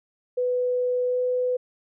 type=tone with pitch glide; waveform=sine; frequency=497 to 500.2 Hz; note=B4 to B4; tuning=+11 to +22 cents; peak=-21 dBFS; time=0.37-1.57 s; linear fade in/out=10 ms; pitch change=+11 cents; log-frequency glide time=1.06-1.2 s; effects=none